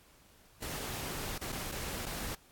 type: noise with dropouts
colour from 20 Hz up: pink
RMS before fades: -39 dBFS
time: 0.62-2.35 s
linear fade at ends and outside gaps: 5 ms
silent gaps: 1.381-1.412 / 1.521-1.525 / 1.716-1.721 / 2.057-2.064 s
effects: pink hiss -62 dBFS RMS until 2.51 s + AAC 64 kbps